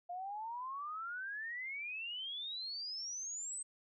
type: exponential sweep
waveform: sine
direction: up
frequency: 694 to 8340 Hz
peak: -40 dBFS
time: 0.09-3.63 s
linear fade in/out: 10 ms
effects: none